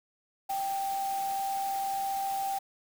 sine tone in noise, 784 Hz, G5, in tune, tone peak -29 dBFS, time 0.49-2.59 s, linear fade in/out 10 ms, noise white, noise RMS -43 dBFS, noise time 0.49-2.59 s, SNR +11 dB, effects none

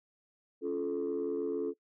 sine chord, Db augmented, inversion none, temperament just, 277.2 / 346.5 / 433.1 Hz, Db4 / F4 / A4, 0 / -14 / -27 cents, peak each -36 / -35 / -32 dBFS, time 0.61-1.74 s, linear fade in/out 50 ms, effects noise-tail reverb RT60 0.1 s tail -21 dB re dry + tanh soft clip ceiling -26 dBFS

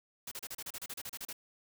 white noise bursts, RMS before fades -42 dBFS, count 14, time 0.27-1.329 s, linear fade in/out 5 ms, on 45 ms, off 33 ms, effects none

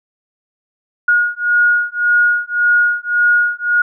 sine beating tone pair, 1439 / 1440.8 Hz, F#6 / F#6, -49 / -46 cents, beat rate 1.8 Hz, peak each -14 dBFS, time 1.08-3.82 s, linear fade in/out 5 ms, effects none

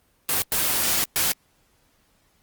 white noise bursts at uneven times, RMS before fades -22 dBFS, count 3, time 0.29-0.42 / 0.52-1.04 / 1.16-1.32 s, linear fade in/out 0 ms, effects pink hiss -64 dBFS RMS until 2.42 s + Opus 24 kbps

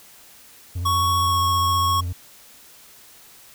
triangle tone with vibrato, 88 Hz, F2, 14 cents sharp, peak -22 dBFS, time 0.75-2.13 s, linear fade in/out 10 ms, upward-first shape triangle, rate 15 Hz, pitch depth 80 cents each way
square tone with pitch glide, 1112 to 1101.1 Hz, C#6 to C#6, +5 to -12 cents, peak -19 dBFS, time 0.85-2.01 s, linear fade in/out 10 ms, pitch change -17 cents, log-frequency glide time 1.19-1.4 s
effects white hiss -48 dBFS RMS until 3.54 s

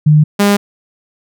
sine / sawtooth tone pair in turn, 151.6 / 202.8 Hz, D#3 / G#3, -45 / -41 cents, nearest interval perfect fourth, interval 504 cents, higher second, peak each -4 dBFS, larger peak neither, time 0.06-0.24 / 0.39-0.57 s, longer neither, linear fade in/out 10 ms, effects none

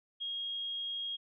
sine tone, 3266 Hz, G#7, 30 cents flat, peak -35 dBFS, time 0.2-1.17 s, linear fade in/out 20 ms, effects none

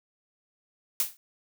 blue noise with exponential decay, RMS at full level -22 dBFS, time 1-1.17 s, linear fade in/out 1 ms, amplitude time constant 36 ms, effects none

